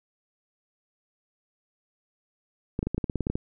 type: clicks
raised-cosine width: 3 ms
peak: -14 dBFS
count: 12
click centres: 2.791 / 2.829 / 2.87 / 2.946 / 2.98 / 3.042 / 3.098 / 3.157 / 3.207 / 3.269 / 3.3 / 3.355 s
effects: none